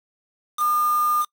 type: tone with quantisation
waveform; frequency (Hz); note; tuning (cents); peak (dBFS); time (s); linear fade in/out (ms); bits
sine; 1212; D#6; -46; -18; 0.57-1.26; 50; 5
effects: noise-tail reverb RT60 0.1 s tail -24 dB re dry